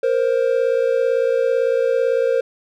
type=tone pair together; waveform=triangle; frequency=468.1 / 526 Hz; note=A#4 / C5; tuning=+7 / +9 cents; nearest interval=major second; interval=202 cents; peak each=-16 dBFS; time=0.03-2.41 s; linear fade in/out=5 ms; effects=none